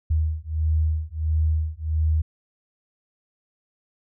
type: beating tone pair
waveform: sine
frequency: 77.78 / 79.28 Hz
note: D#2 / D#2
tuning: 0 / +33 cents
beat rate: 1.5 Hz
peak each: -23 dBFS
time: 0.1-2.22 s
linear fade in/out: 10 ms
effects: none